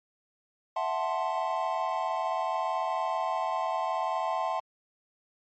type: chord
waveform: triangle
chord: F# half-diminished seventh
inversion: third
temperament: equal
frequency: 659.3 / 740 / 880 / 1046.5 Hz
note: E5 / F#5 / A5 / C6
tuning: 0 / 0 / 0 / 0 cents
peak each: -31 dBFS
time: 0.76-4.6 s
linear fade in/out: 5 ms
effects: MP3 32 kbps